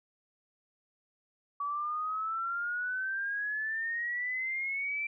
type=exponential sweep; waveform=sine; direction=up; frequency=1138 to 2349 Hz; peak=-31 dBFS; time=1.6-5.07 s; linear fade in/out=5 ms; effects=none

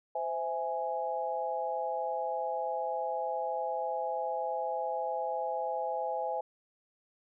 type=chord; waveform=sine; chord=C augmented; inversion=none; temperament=equal with one note detuned; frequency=516 / 659.3 / 830.6 Hz; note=C5 / E5 / G#5; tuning=-24 / 0 / 0 cents; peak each=-36 / -36 / -34 dBFS; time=0.15-6.41 s; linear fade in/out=5 ms; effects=none

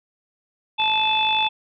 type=harmonic tone; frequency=871 Hz; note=A5; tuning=18 cents flat; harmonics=1 / 3 / 4; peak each=-21 / -23 / -22 dBFS; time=0.78-1.49 s; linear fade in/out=20 ms
type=click train; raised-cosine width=0.3 ms; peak=-19 dBFS; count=35; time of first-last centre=0.8-1.465 s; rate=51.1 Hz
effects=none

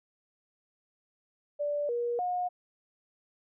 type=tone with pitch steps; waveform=sine; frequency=584 / 477.2 / 720 Hz; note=D5 / A#4 / F#5; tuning=-10 / +41 / -47 cents; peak=-28 dBFS; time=1.59-2.49 s; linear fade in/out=20 ms; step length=300 ms; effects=none

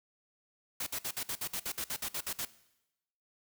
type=noise bursts; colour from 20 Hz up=white; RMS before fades=-36 dBFS; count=14; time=0.8-2.452 s; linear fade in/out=5 ms; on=66 ms; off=56 ms; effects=noise-tail reverb RT60 0.9 s tail -18 dB re dry

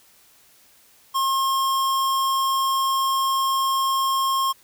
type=tone; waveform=square; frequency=1073 Hz; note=C6; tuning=43 cents sharp; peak=-20 dBFS; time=1.14-4.53 s; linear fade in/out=20 ms; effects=white hiss -55 dBFS RMS until 4.63 s

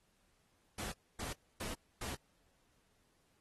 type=noise bursts; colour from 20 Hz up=pink; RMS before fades=-43 dBFS; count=4; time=0.78-2.15 s; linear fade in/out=5 ms; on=140 ms; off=270 ms; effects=pink hiss -75 dBFS RMS until 3.4 s + AAC 32 kbps

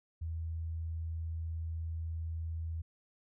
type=tone; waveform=sine; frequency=81.6 Hz; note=E2; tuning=17 cents flat; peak=-35 dBFS; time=0.21-2.82 s; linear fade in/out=10 ms; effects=none

